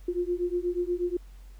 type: beating tone pair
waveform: sine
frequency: 349.2 / 357.5 Hz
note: F4 / F4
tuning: 0 / +41 cents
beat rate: 8.3 Hz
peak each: -29 dBFS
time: 0.08-1.17 s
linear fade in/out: 5 ms
effects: added 46 Hz sine -44 dBFS peak until 1.59 s + pink hiss -62 dBFS RMS until 1.59 s